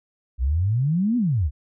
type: exponential two-way sweep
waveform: sine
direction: up then down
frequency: 58.27 to 253.4 to 63.5 Hz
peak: -18 dBFS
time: 0.38-1.51 s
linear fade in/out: 50 ms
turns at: 1.17 s
effects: none